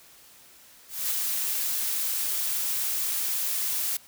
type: noise with ADSR envelope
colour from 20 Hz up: blue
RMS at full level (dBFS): -26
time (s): 0.88-3.97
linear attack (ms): 230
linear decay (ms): 6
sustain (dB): -2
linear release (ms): 5
effects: white hiss -53 dBFS RMS until 4.07 s